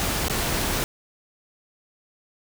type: noise with dropouts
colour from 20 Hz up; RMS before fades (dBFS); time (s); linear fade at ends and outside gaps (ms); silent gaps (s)
pink; -25; 0-0.84; 0; 0.283-0.298
effects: none